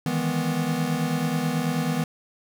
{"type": "chord", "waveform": "square", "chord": "E major seventh", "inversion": "third", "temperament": "equal", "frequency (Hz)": [155.56, 164.81, 207.7, 246.9], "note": ["D#3", "E3", "G#3", "B3"], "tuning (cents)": [0, 0, 0, 0], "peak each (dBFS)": [-30, -28, -34, -28], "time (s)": [0.06, 2.04], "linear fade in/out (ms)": 2, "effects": []}